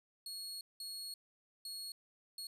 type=tone bursts at uneven times; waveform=sawtooth; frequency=4324 Hz; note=C#8; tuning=44 cents flat; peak=-40 dBFS; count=4; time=0.26-0.61 / 0.8-1.14 / 1.65-1.92 / 2.38-2.47 s; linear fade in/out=2 ms; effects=resampled to 32000 Hz